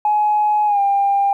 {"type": "tone with pitch glide", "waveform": "sine", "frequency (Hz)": [842, 798], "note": ["G#5", "G5"], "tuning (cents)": [24, 31], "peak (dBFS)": -12, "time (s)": [0.05, 1.33], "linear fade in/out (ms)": 2, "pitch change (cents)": -93, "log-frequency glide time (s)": [0.66, 0.8], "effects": ["tanh soft clip ceiling -8 dBFS", "9-bit"]}